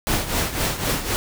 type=noise with tremolo; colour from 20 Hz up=pink; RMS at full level=-20 dBFS; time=0.07-1.16 s; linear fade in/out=0 ms; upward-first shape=triangle; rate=3.9 Hz; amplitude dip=75%; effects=none